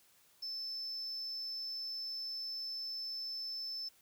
sine tone, 5274 Hz, E8, in tune, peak -37 dBFS, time 0.42-3.89 s, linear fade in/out 10 ms, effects tanh soft clip ceiling -36 dBFS + white hiss -67 dBFS RMS until 4.01 s

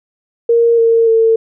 sine tone with pitch steps, 466.2 / 457.9 / 449.8 Hz, A#4 / A#4 / A4, 0 / -31 / +38 cents, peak -7 dBFS, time 0.49-1.36 s, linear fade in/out 5 ms, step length 290 ms, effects none

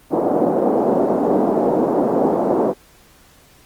pink band-pass noise, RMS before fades -17 dBFS, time 0.1-2.74 s, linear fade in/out 50 ms, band 230 to 750 Hz, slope 24 dB/octave, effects pink hiss -50 dBFS RMS until 3.65 s + Opus 32 kbps

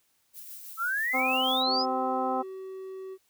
violet noise with tremolo, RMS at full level -42 dBFS, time 0.33-1.64 s, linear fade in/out 50 ms, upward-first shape sine, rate 6.2 Hz, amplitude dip 35%
sine exponential sweep, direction up, 1288 to 5274 Hz, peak -26 dBFS, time 0.77-1.86 s, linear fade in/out 50 ms
harmonic tone, 259.2 Hz, C4, 16 cents flat, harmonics 1 / 2 / 3 / 4 / 5, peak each -33 / -33 / -29 / -35 / -35 dBFS, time 1.13-2.43 s, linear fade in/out 20 ms
triangle tone, 380 Hz, F#4, 46 cents sharp, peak -35 dBFS, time 1.65-3.18 s, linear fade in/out 50 ms
effects white hiss -70 dBFS RMS until 3.29 s

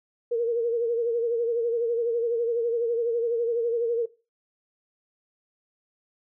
sine tone with vibrato, 466.2 Hz, A#4, in tune, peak -22 dBFS, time 0.31-4.06 s, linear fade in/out 10 ms, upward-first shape sine, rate 12 Hz, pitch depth 54 cents each way, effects noise-tail reverb RT60 0.3 s tail -18 dB re dry

